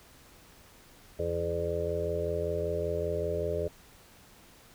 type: harmonic tone with a mistuned harmonic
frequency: 85.2 Hz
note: F2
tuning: 42 cents flat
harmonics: 1 / 2 / 4 / 5 / 6 / 7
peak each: -36 / -41 / -41 / -33 / -36 / -34 dBFS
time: 1.19-3.68 s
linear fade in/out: 5 ms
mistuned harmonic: 2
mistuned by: -17 cents
effects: pink hiss -56 dBFS RMS until 4.74 s